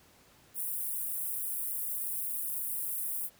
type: high-pass noise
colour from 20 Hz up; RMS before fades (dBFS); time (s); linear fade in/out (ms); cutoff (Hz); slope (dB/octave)
white; -35; 0.54-3.3; 50; 9200; 48
effects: pink hiss -61 dBFS RMS until 3.39 s + high-pass 60 Hz 12 dB/octave